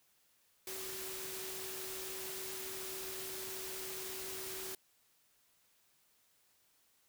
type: tone in noise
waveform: sine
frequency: 378.8 Hz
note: F#4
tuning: 41 cents sharp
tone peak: -48 dBFS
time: 0.67-4.75 s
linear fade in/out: 2 ms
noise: white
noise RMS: -44 dBFS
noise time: 0.67-4.75 s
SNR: -7 dB
effects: white hiss -72 dBFS RMS until 7.08 s